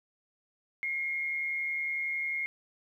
sine tone with amplitude modulation, 2146 Hz, C7, 43 cents sharp, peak -28 dBFS, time 0.83-2.46 s, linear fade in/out 0 ms, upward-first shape sine, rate 151 Hz, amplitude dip 40%, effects 11-bit

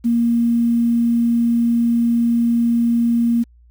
sine tone with quantisation, 234.4 Hz, A#3, 10 cents sharp, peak -13 dBFS, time 0.04-3.44 s, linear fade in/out 20 ms, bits 7, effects added 59 Hz sine -46 dBFS peak until 3.7 s

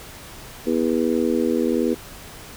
harmonic tone, 81.1 Hz, E2, 28 cents flat, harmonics 3 / 4 / 5 / 6, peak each -22 / -23 / -24 / -25 dBFS, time 0.66-1.95 s, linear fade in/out 20 ms, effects pink hiss -40 dBFS RMS until 2.56 s

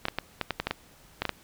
clicks, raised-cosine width 0.3 ms, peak -11 dBFS, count 11, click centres 0.054 / 0.084 / 0.186 / 0.413 / 0.507 / 0.6 / 0.67 / 0.71 / 1.22 / 1.253 / 1.293 s, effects pink hiss -56 dBFS RMS until 1.43 s

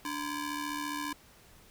sawtooth ring-modulated tone, 659.3 Hz, E5, in tune, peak -27 dBFS, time 0.05-1.13 s, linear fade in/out 2 ms, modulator 367 Hz, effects pink hiss -58 dBFS RMS until 1.7 s

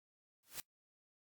white noise with exponential growth, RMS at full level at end -40 dBFS, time 0.43-0.6 s, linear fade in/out 0 ms, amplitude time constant 36 ms, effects noise-tail reverb RT60 0.1 s tail -22 dB re dry + Opus 48 kbps

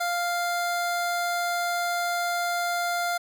25% pulse tone, 698.5 Hz, F5, in tune, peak -21 dBFS, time 0-3.18 s, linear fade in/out 10 ms, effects none

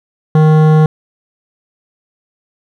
sine tone with hard clipping, 155.4 Hz, D#3, 2 cents flat, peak -7 dBFS, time 0.35-0.86 s, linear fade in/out 2 ms, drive 14 dB, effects none

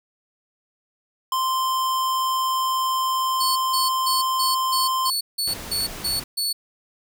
square tone, 1043 Hz, C6, 6 cents flat, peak -21 dBFS, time 1.32-5.1 s, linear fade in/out 2 ms
sawtooth tone bursts, 4435 Hz, C#8, in tune, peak -19 dBFS, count 10, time 3.4-6.53 s, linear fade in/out 10 ms, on 160 ms, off 170 ms
pink noise, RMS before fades -35 dBFS, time 5.47-6.24 s, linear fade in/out 5 ms
effects none

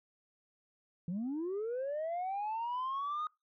sine linear sweep, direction up, 163.3 to 1248 Hz, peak -32 dBFS, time 1.08-3.27 s, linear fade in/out 2 ms, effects noise-tail reverb RT60 0.2 s tail -23 dB re dry + tanh soft clip ceiling -32 dBFS

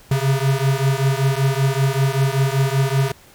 square beating tone pair, 133.2 / 138.4 Hz, C3 / C#3, +31 / -2 cents, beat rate 5.2 Hz, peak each -19 / -20 dBFS, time 0.11-3.12 s, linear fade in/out 5 ms, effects pink hiss -48 dBFS RMS until 3.34 s

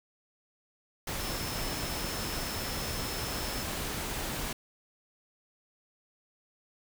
sine tone in noise, 5274 Hz, E8, in tune, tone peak -42 dBFS, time 1.2-3.63 s, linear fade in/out 5 ms, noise pink, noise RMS -35 dBFS, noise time 1.07-4.53 s, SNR -10 dB, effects none

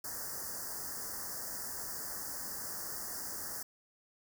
white band-stop noise, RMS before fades -41 dBFS, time 0.04-3.63 s, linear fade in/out 5 ms, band 1900 to 4700 Hz, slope 96 dB/octave, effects none

